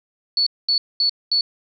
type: tone bursts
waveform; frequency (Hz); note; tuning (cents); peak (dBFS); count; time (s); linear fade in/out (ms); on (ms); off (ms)
sine; 4435; C#8; 0; -15; 4; 0.37-1.41; 2; 95; 220
effects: none